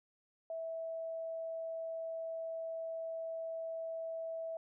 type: tone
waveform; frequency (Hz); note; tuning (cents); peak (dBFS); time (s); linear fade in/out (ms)
sine; 654; E5; -14; -38; 0.5-4.57; 2
effects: none